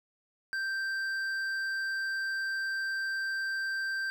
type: tone with hard clipping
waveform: triangle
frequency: 1568 Hz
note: G6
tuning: in tune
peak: -32 dBFS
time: 0.53-4.1 s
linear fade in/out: 0 ms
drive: 10 dB
effects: none